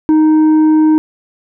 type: tone with tanh clipping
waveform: sine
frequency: 311.1 Hz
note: D#4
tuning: in tune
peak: -7 dBFS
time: 0.09-0.98 s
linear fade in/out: 0 ms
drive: 5 dB
effects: none